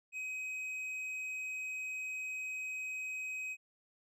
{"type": "tone with tanh clipping", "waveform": "triangle", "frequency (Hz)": 2527, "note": "D#7", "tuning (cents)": 26, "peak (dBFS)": -39, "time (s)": [0.12, 3.57], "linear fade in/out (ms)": 50, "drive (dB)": 10, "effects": []}